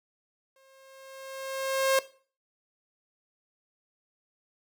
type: tone with exponential growth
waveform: sawtooth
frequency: 535 Hz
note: C5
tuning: 38 cents sharp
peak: -16 dBFS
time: 0.56-1.99 s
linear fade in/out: 2 ms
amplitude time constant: 310 ms
effects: noise-tail reverb RT60 0.4 s tail -17 dB re dry